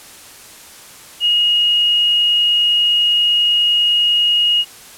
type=tone; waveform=sine; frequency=2875 Hz; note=F7; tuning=50 cents sharp; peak=-11 dBFS; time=1.2-4.65 s; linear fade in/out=50 ms; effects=white hiss -39 dBFS RMS until 4.97 s + low-pass 12000 Hz 12 dB/octave